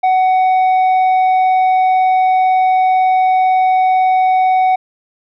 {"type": "tone with tanh clipping", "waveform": "sine", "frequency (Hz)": 747, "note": "F#5", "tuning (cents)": 16, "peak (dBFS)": -10, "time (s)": [0.03, 4.76], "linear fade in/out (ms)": 10, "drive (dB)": 5, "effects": []}